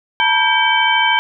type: tone cluster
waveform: sine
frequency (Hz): 888 / 961 / 1588 / 2289 / 3094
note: A5 / B5 / G6 / D7 / G7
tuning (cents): +16 / -48 / +22 / -45 / -23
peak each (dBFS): -18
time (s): 0.2-1.19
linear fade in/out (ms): 0
effects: none